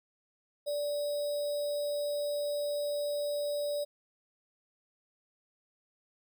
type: tone with sample-and-hold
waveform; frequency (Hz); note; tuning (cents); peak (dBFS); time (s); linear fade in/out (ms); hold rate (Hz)
sine; 583; D5; -13; -30; 0.66-3.85; 20; 4410
effects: none